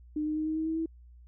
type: tone with pitch steps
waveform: sine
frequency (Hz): 303.2 / 306.7 / 310.3 / 313.9 / 317.5 / 321.2 / 325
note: D#4 / D#4 / D#4 / D#4 / D#4 / E4 / E4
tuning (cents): -45 / -25 / -5 / +15 / +35 / -45 / -24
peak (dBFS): -28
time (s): 0.16-0.86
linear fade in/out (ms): 5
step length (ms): 100
effects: added 60 Hz sine -50 dBFS peak until 1.27 s